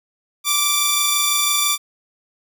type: tone pair together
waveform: 10% pulse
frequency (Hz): 1170 / 3536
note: D6 / A7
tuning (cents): -7 / +8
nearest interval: octave + perfect fifth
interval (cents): 1915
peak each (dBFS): -11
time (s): 0.44-1.78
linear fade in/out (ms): 50
effects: none